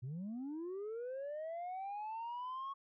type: linear sweep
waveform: sine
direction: up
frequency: 116.54 to 1108.7 Hz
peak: -38 dBFS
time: 0.02-2.74 s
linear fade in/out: 20 ms
effects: tanh soft clip ceiling -39 dBFS